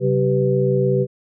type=tone cluster; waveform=sine; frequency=133.1 / 189.7 / 387.9 / 495 Hz; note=C3 / F#3 / G4 / B4; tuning=+30 / +43 / -18 / +4 cents; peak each=-19 / -24 / -19 / -21 dBFS; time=0-1.07 s; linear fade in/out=50 ms; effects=none